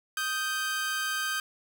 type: tone pair together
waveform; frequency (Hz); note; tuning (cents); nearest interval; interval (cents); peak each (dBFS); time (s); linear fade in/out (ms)
sawtooth; 1244.5 / 1564.2; D#6 / G6; 0 / -4; major third; 396; -31 / -26; 0.17-1.4; 2
effects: none